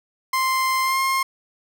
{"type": "tone with pitch glide", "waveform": "30% pulse", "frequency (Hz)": [1046.5, 1065.4], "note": ["C6", "C6"], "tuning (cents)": [0, 31], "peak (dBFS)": -16, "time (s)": [0.33, 1.23], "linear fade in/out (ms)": 5, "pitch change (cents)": 31, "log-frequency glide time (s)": [0.83, 0.99], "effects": []}